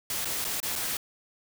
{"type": "noise with dropouts", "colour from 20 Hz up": "white", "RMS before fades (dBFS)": -31, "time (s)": [0.1, 0.97], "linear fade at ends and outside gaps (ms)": 2, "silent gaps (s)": [[0.247, 0.254], [0.444, 0.449], [0.602, 0.629], [0.755, 0.759]], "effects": []}